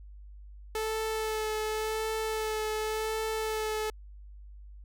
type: tone with vibrato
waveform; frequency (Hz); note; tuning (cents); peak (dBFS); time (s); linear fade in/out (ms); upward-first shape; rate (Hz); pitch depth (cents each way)
sawtooth; 435.8; A4; -17; -26; 0.75-3.9; 2; sine; 0.9; 17
effects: added 50 Hz sine -45 dBFS peak until 4.84 s